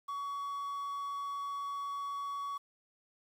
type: tone with quantisation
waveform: triangle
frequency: 1127 Hz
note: C#6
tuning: 28 cents sharp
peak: -34 dBFS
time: 0.08-2.58 s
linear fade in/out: 10 ms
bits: 10
effects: none